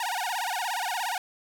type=tone with vibrato; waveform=sawtooth; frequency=830.6 Hz; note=G#5; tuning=in tune; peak=-24 dBFS; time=0-1.18 s; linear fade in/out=2 ms; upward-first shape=sine; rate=17 Hz; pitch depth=260 cents each way; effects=none